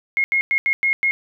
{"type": "tone bursts at uneven times", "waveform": "sine", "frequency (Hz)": 2155, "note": "C#7", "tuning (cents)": -49, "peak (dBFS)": -15, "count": 6, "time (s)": [[0.17, 0.24], [0.32, 0.41], [0.51, 0.58], [0.66, 0.73], [0.83, 0.93], [1.03, 1.11]], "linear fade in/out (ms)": 0, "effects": []}